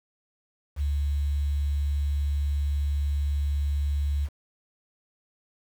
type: tone with quantisation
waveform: sine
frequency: 71.8 Hz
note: D2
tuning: 39 cents flat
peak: -23 dBFS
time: 0.76-4.29 s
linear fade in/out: 50 ms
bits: 8
effects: none